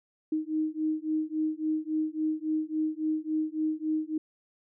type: beating tone pair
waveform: sine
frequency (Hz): 310 / 313.6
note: D#4 / D#4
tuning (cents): -6 / +14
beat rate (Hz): 3.6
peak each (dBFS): -30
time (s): 0.32-4.18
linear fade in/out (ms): 5
effects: none